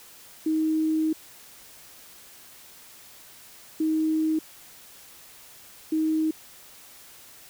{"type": "tone bursts at uneven times", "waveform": "sine", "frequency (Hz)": 314.9, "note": "D#4", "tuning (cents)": 21, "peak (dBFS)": -21, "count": 3, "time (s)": [[0.46, 1.13], [3.8, 4.39], [5.92, 6.31]], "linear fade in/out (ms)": 5, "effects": ["white hiss -49 dBFS RMS until 7.49 s"]}